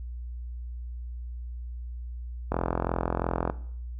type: click train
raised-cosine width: 1 ms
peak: -12 dBFS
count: 43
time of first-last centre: 2.52-3.499 s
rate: 42.9 Hz
effects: noise-tail reverb RT60 0.6 s tail -17 dB re dry + added 60 Hz sine -34 dBFS peak until 3.99 s